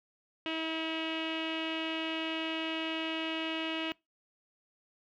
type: tone with low-pass filter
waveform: sawtooth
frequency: 321.8 Hz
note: E4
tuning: 42 cents flat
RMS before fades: -35 dBFS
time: 0.46-3.92 s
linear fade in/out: 0 ms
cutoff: 2900 Hz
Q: 5.9
effects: noise-tail reverb RT60 0.2 s tail -23 dB re dry